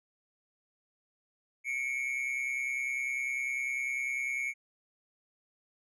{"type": "tone pair together", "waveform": "triangle", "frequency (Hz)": [2190, 2320], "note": ["C#7", "D7"], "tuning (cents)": [-22, -22], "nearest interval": "minor second", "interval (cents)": 100, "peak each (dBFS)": [-31, -34], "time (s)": [1.64, 4.54], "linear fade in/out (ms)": 50, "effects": ["resampled to 32000 Hz"]}